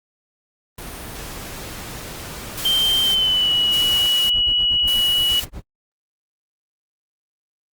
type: noise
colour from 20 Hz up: pink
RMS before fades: -33 dBFS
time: 0.78-4.07 s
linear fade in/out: 5 ms
type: noise bursts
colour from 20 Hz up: white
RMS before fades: -29 dBFS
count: 3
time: 2.57-5.45 s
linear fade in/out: 10 ms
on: 580 ms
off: 570 ms
type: tone with pitch glide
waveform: sine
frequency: 3136 to 2926 Hz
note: G7 to F#7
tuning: 0 to -20 cents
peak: -15 dBFS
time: 2.65-5.4 s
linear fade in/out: 5 ms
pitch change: -120 cents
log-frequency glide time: 3.03-3.53 s
type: noise with tremolo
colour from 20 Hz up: brown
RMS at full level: -31 dBFS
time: 4.23-5.64 s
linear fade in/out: 20 ms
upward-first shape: sine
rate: 8.4 Hz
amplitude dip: 100%
effects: Opus 32 kbps